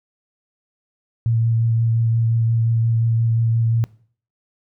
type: tone with vibrato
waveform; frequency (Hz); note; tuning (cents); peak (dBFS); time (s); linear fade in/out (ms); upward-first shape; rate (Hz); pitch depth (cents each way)
sine; 114.6; A#2; -29; -15; 1.26-3.84; 0; sine; 5.7; 15
effects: noise-tail reverb RT60 0.5 s tail -21 dB re dry